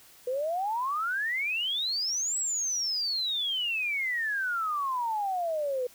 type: exponential two-way sweep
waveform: sine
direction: up then down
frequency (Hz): 486.8 to 7900 to 486.8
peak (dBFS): -27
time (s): 0.27-5.87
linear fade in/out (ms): 5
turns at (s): 2.38
effects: white hiss -55 dBFS RMS until 5.94 s